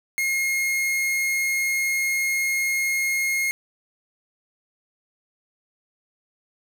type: tone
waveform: 45% pulse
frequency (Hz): 2147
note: C7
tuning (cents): +44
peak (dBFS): -21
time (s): 0.18-3.51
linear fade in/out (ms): 0
effects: none